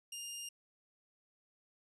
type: tone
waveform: 15% pulse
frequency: 2815 Hz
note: F7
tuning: 13 cents sharp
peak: -35 dBFS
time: 0.12-0.49 s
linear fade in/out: 5 ms
effects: resampled to 24000 Hz